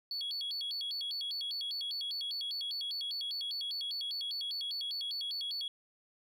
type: tone with vibrato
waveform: sine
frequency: 3856 Hz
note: B7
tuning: 42 cents flat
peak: -33 dBFS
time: 0.11-5.68 s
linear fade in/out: 2 ms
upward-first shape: square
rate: 5 Hz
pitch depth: 250 cents each way
effects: tanh soft clip ceiling -33 dBFS + 12-bit